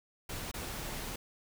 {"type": "noise with dropouts", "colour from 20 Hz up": "pink", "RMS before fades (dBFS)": -40, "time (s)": [0.29, 1.16], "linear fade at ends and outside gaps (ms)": 5, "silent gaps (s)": [0.515, 0.539], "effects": []}